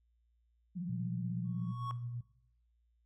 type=tone with vibrato; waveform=sine; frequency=176.6 Hz; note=F3; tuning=20 cents sharp; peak=-36 dBFS; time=0.75-1.73 s; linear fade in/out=20 ms; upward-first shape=sine; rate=16 Hz; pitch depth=100 cents each way
type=tone with tremolo; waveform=sine; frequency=120.2 Hz; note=B2; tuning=46 cents flat; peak=-37 dBFS; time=0.89-2.21 s; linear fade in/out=5 ms; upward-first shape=sine; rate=8.8 Hz; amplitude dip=35%
type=tone with exponential growth; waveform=triangle; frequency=1108.7 Hz; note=C#6; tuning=in tune; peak=-33 dBFS; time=1.45-1.91 s; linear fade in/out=0 ms; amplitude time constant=100 ms
effects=noise-tail reverb RT60 0.7 s tail -17 dB re dry + added 58 Hz sine -70 dBFS peak until 3.05 s